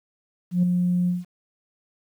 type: tone with ADSR envelope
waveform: sine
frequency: 178.1 Hz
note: F3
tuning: 34 cents sharp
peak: -13 dBFS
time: 0.51-1.25 s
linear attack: 120 ms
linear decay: 7 ms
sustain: -5 dB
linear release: 170 ms
effects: tanh soft clip ceiling -13 dBFS + 9-bit